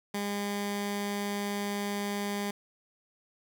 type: tone with notch filter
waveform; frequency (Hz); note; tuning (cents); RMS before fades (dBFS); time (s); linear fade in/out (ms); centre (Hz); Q
15% pulse; 203.1; G#3; -38; -33; 0.14-2.51; 5; 530; 1.7
effects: none